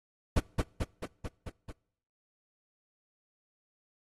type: noise with echo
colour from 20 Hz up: brown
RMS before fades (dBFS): -23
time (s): 0.36-0.4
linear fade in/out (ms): 10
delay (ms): 220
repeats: 6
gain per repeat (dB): -3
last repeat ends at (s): 1.72
effects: noise-tail reverb RT60 0.7 s tail -25 dB re dry + AAC 32 kbps